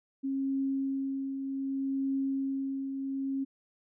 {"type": "tone with tremolo", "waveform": "sine", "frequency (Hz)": 270.9, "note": "C#4", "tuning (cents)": -40, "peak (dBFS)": -27, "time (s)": [0.23, 3.45], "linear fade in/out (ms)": 20, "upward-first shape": "triangle", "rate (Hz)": 0.65, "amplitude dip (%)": 50, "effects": []}